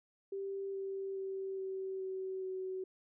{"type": "tone with pitch steps", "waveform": "sine", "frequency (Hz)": [392, 388.6, 385.3, 381.9, 378.6, 375.4], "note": ["G4", "G4", "G4", "G4", "F#4", "F#4"], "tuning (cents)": [0, -15, -30, -45, 40, 25], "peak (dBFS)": -37, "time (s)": [0.32, 2.84], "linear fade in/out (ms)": 5, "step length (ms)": 420, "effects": []}